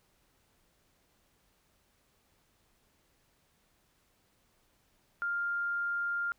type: tone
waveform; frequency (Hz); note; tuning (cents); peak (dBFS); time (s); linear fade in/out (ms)
sine; 1400; F6; +4; -30; 5.22-6.32; 0
effects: pink hiss -71 dBFS RMS until 6.38 s